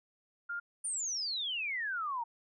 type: tone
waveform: sine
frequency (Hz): 1405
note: F6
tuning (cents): +10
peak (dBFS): -35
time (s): 0.49-0.6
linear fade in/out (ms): 10
type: exponential sweep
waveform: sine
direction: down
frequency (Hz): 9500 to 899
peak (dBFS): -33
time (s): 0.84-2.24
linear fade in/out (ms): 10
effects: none